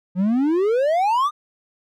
triangle exponential sweep, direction up, 174.61 to 1244.5 Hz, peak -14 dBFS, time 0.15-1.31 s, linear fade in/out 50 ms, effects none

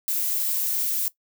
violet noise, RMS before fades -25 dBFS, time 0.08-1.08 s, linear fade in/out 0 ms, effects noise-tail reverb RT60 0.1 s tail -17 dB re dry

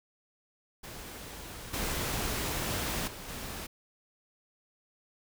pink noise with level steps, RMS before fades -44 / -33 / -44 / -40 dBFS, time 0.83-3.67 s, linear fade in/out 10 ms, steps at 1.73 / 3.07 / 3.28 s, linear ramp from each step 10 ms, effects none

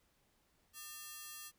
5% pulse ring-modulated tone, 1500 Hz, F#6, 23 cents sharp, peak -33 dBFS, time 0.73-1.52 s, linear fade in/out 50 ms, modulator 295 Hz, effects pink hiss -75 dBFS RMS until 1.58 s

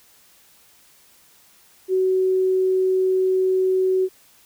sine tone, 374.8 Hz, F#4, 22 cents sharp, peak -16 dBFS, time 1.88-4.09 s, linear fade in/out 50 ms, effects white hiss -54 dBFS RMS until 4.45 s

